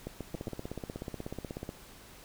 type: two click trains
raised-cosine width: 2 ms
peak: -24 / -24 dBFS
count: 23 / 4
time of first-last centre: 0.35-1.691 / 0.07-0.481 s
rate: 16.4 / 7.3 Hz
effects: pink hiss -53 dBFS RMS until 2.24 s